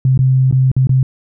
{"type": "tone with dropouts", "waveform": "sine", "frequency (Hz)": 130.81, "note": "C3", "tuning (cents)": 0, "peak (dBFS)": -8, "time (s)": [0.05, 1.03], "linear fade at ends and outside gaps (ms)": 2, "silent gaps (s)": [[0.176, 0.19], [0.512, 0.525], [0.716, 0.765], [0.871, 0.893]], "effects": []}